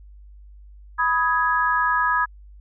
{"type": "chord", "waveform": "sine", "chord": "G# minor", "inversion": "first", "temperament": "equal with one note detuned", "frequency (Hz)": [987.8, 1258.2, 1661.2], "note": ["B5", "D#6", "G#6"], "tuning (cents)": [0, 19, 0], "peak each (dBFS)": -22, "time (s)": [0.98, 2.26], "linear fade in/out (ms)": 20, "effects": ["added 50 Hz sine -42 dBFS peak until 2.6 s"]}